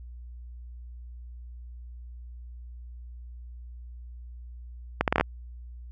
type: accelerating click train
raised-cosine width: 0.5 ms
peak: -6 dBFS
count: 7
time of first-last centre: 5.01-5.21 s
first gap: 68 ms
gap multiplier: 0.7
effects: added 60 Hz sine -40 dBFS peak until 5.91 s